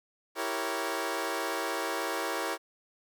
15% pulse chord, E diminished seventh, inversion none, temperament equal with one note detuned, 329.6 / 389.5 / 466.2 / 554.4 Hz, E4 / G4 / Bb4 / Db5, 0 / -11 / 0 / 0 cents, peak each -30 dBFS, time 0.35-2.58 s, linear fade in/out 50 ms, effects none

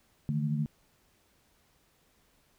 sine tone cluster, 149.1 / 161.6 / 221.4 Hz, D3 / E3 / A3, +27 / -34 / +11 cents, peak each -29 / -37 / -33 dBFS, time 0.29-0.66 s, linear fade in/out 0 ms, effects pink hiss -68 dBFS RMS until 2.58 s

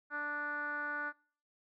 10% pulse tone with low-pass filter, 293.7 Hz, D4, in tune, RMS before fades -38 dBFS, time 0.1-1.13 s, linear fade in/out 50 ms, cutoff 1500 Hz, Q 7.3, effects noise-tail reverb RT60 0.5 s tail -25 dB re dry

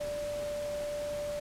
sine tone in noise, 587.3 Hz, D5, in tune, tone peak -33 dBFS, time 0-1.4 s, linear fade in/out 10 ms, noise pink, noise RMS -45 dBFS, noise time 0-1.4 s, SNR +9 dB, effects low-pass 11000 Hz 12 dB/octave

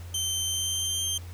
20% pulse tone with pitch glide, 3109 to 3149 Hz, G7 to G7, -15 to +7 cents, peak -21 dBFS, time 0.14-1.18 s, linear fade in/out 5 ms, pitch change +22 cents, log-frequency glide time 0.46-0.91 s, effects added 87 Hz sine -38 dBFS peak until 1.33 s + pink hiss -51 dBFS RMS until 1.33 s

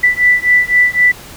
sine beating tone pair, 1975.5 / 1979.4 Hz, B6 / B6, 0 / +3 cents, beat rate 3.9 Hz, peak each -11 dBFS, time 0.03-1.12 s, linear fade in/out 10 ms, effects pink hiss -34 dBFS RMS until 1.36 s

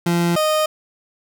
30% pulse tone pair in turn, 171.8 / 618.6 Hz, F3 / D#5, -28 / -10 cents, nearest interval octave + minor seventh, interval 2218 cents, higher second, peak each -13 dBFS, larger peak neither, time 0.06-0.36 / 0.36-0.66 s, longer neither, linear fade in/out 5 ms, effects none

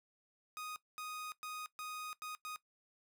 sawtooth tone bursts at uneven times, 1244.5 Hz, D#6, in tune, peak -39 dBFS, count 6, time 0.57-0.76 / 0.98-1.32 / 1.43-1.66 / 1.79-2.13 / 2.22-2.35 / 2.45-2.56 s, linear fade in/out 0 ms, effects noise-tail reverb RT60 0.1 s tail -17 dB re dry

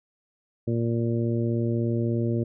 harmonic tone, 116.54 Hz, A#2, in tune, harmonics 1 / 2 / 3 / 4 / 5, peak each -25 / -28 / -29 / -35 / -37 dBFS, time 0.67-2.44 s, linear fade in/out 10 ms, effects none

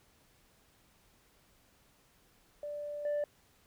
sine tone with level steps, 587.3 Hz, D5, in tune, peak -37 / -28 dBFS, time 2.63-3.24 s, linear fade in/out 2 ms, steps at 3.05 s, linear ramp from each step 2 ms, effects tanh soft clip ceiling -29 dBFS + pink hiss -67 dBFS RMS until 3.66 s

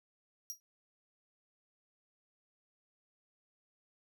sawtooth tone with exponential decay, 5710 Hz, F8, 37 cents sharp, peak -33 dBFS, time 0.5-0.6 s, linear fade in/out 0 ms, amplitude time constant 21 ms, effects none

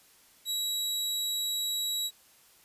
sawtooth tone, 3880 Hz, B7, 31 cents flat, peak -26 dBFS, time 0.45-2.11 s, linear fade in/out 50 ms, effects white hiss -60 dBFS RMS until 2.64 s + resampled to 32000 Hz

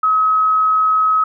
sine tone, 1277 Hz, D#6, 45 cents sharp, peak -11 dBFS, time 0.03-1.24 s, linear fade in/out 5 ms, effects none

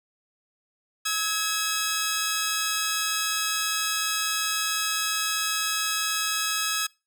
10% pulse tone pair together, 1286.9 / 1661.2 Hz, E6 / G#6, -42 / 0 cents, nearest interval major third, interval 442 cents, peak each -19 dBFS, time 1.05-6.87 s, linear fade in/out 10 ms, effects noise-tail reverb RT60 0.3 s tail -26 dB re dry

